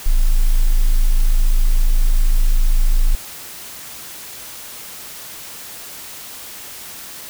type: tone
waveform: triangle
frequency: 27.5 Hz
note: A0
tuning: in tune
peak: -6 dBFS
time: 0.06-3.15 s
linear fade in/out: 0 ms
effects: tanh soft clip ceiling -6 dBFS + white hiss -34 dBFS RMS until 7.29 s